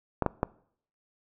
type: clicks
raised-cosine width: 1 ms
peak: -10 dBFS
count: 3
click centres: 0.223 / 0.263 / 0.431 s
effects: noise-tail reverb RT60 0.6 s tail -22 dB re dry